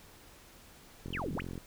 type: click train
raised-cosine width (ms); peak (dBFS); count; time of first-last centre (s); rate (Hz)
3; -28; 24; 1.06-1.578; 44.4
type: exponential two-way sweep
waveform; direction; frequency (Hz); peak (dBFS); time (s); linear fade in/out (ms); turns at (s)
sine; down then up; 3322 to 123.47 to 3322; -35; 1.13-1.41; 5; 1.34
effects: pink hiss -56 dBFS RMS until 1.66 s